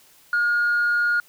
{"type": "tone with amplitude modulation", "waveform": "sine", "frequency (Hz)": 1429, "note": "F6", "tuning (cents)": 39, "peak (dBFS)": -15, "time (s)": [0.33, 1.2], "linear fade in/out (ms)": 2, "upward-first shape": "sine", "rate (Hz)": 250, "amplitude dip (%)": 25, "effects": ["tanh soft clip ceiling -15 dBFS", "white hiss -54 dBFS RMS until 1.28 s"]}